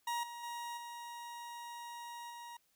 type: tone with level steps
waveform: 40% pulse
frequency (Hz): 947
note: A#5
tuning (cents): +27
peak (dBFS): -34 / -44 / -40 / -44 / -46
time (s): 0.07-2.57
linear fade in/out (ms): 5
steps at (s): 0.23 / 0.43 / 0.77 / 2.3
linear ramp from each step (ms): 5
effects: white hiss -75 dBFS RMS until 2.75 s